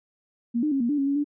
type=tone with pitch steps; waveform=sine; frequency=235.8 / 303.1 / 273 / 236.4 / 292.4 / 275.5 / 280.6 / 291.3 Hz; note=A#3 / D#4 / C#4 / A#3 / D4 / C#4 / C#4 / D4; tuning=+20 / -45 / -26 / +24 / -7 / -11 / +21 / -14 cents; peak=-21 dBFS; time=0.54-1.244 s; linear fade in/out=20 ms; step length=88 ms; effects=none